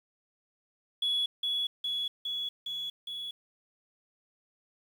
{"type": "tone with echo", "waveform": "sine", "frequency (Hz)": 3381, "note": "G#7", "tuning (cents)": 30, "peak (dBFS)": -25, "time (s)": [1.02, 1.26], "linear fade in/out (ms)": 5, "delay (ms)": 410, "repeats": 5, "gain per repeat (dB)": -2, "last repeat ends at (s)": 3.31, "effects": ["tanh soft clip ceiling -22 dBFS", "9-bit"]}